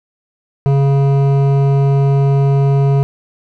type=tone with hard clipping; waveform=sine; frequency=138.59 Hz; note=C#3; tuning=in tune; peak=-11 dBFS; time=0.66-3.03 s; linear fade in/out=0 ms; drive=12 dB; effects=none